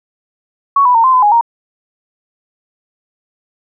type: tone with pitch steps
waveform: sine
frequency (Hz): 1115 / 989 / 914 / 1039 / 1014 / 830 / 933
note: C#6 / B5 / A#5 / C6 / B5 / G#5 / A#5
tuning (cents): +10 / +2 / -34 / -12 / +45 / -1 / +1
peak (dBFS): -6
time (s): 0.76-1.411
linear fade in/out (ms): 5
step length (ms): 93
effects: none